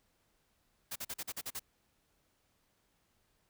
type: noise bursts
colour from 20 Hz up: white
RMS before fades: -40 dBFS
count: 8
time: 0.91-1.596 s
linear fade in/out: 10 ms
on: 49 ms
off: 42 ms
effects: pink hiss -75 dBFS RMS until 3.49 s